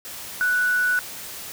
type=tone in noise; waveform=sine; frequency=1480 Hz; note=F#6; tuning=in tune; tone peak=-18 dBFS; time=0.41-0.99 s; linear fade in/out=0 ms; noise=white; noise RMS=-36 dBFS; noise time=0.05-1.52 s; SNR=+15 dB; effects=none